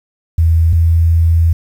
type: tone pair in turn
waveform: sine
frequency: 82 / 82.9 Hz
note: E2 / E2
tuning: -9 / +10 cents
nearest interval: unison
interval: 19 cents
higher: second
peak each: -7 dBFS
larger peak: neither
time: 0.38-0.73 / 0.73-1.53 s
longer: second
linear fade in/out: 5 ms
effects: 7-bit